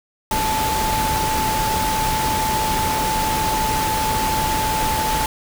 sine tone in noise, 873 Hz, A5, 14 cents flat, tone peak -20 dBFS, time 0.31-5.26 s, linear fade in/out 2 ms, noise pink, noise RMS -23 dBFS, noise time 0.31-5.26 s, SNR 0 dB, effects none

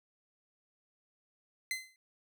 sawtooth tone with exponential decay, 2056 Hz, C7, 31 cents flat, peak -27 dBFS, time 1.71-1.96 s, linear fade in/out 1 ms, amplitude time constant 54 ms, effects none

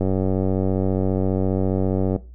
click train, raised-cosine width 2 ms, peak -9 dBFS, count 205, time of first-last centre 0.01-2.162 s, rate 94.8 Hz, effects noise-tail reverb RT60 0.3 s tail -18 dB re dry + added 60 Hz sine -38 dBFS peak until 2.34 s

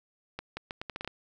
accelerating click train, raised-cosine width 0.3 ms, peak -20 dBFS, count 9, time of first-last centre 0.39-1.076 s, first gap 180 ms, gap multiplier 0.77, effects none

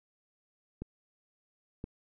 clicks, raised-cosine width 3 ms, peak -25 dBFS, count 2, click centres 0.82 / 1.841 s, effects none

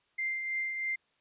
sine tone with tremolo, 2093 Hz, C7, in tune, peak -29 dBFS, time 0.18-0.96 s, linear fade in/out 10 ms, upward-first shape triangle, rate 3.1 Hz, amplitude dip 45%, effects white hiss -72 dBFS RMS until 1.2 s + resampled to 8000 Hz

